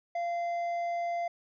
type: tone with hard clipping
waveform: sine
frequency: 690 Hz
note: F5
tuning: 21 cents flat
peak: -31 dBFS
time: 0.15-1.28 s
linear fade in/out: 5 ms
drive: 5 dB
effects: resampled to 16000 Hz